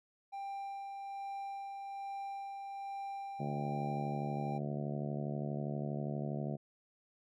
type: tone with tremolo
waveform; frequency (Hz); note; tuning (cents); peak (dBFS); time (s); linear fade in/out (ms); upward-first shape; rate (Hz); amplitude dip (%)
triangle; 791; G5; +15; -37; 0.32-4.59; 20; sine; 1.2; 30
type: harmonic tone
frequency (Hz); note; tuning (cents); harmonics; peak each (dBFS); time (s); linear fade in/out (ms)
72.4; D2; -24; 2 / 3 / 4 / 5 / 6 / 7 / 8 / 9 / 10; -38 / -41 / -49 / -46 / -51 / -51 / -49 / -47 / -52; 3.39-6.57; 20
effects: none